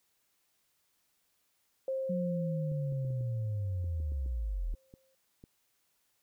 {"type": "tone with exponential decay", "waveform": "sine", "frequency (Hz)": 530, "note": "C5", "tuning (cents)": 22, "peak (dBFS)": -30, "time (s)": [1.88, 5.15], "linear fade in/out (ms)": 2, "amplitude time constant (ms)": 710}
{"type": "linear sweep", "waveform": "sine", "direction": "down", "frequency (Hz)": [185, 37.05], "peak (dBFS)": -31, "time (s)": [2.09, 4.75], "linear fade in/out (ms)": 10}
{"type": "clicks", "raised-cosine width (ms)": 3, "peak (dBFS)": -38, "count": 12, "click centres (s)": [2.717, 2.924, 3.049, 3.105, 3.209, 3.843, 4.002, 4.12, 4.261, 4.74, 4.939, 5.439]}
{"effects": ["white hiss -75 dBFS RMS until 6.22 s"]}